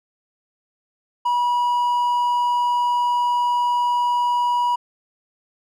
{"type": "tone", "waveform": "triangle", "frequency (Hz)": 970, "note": "B5", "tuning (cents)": -31, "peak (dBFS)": -15, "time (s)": [1.25, 4.76], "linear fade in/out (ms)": 10, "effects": []}